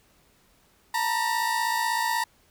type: tone pair together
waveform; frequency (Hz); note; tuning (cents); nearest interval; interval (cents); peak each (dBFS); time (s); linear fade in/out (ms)
30% pulse; 902.8 / 959; A5 / A#5; +44 / +49; minor second; 105; -24; 0.94-2.24; 5
effects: pink hiss -62 dBFS RMS until 2.5 s